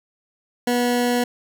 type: tone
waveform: 20% pulse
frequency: 243.5 Hz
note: B3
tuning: 24 cents flat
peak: -13 dBFS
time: 0.67-1.24 s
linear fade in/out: 5 ms
effects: none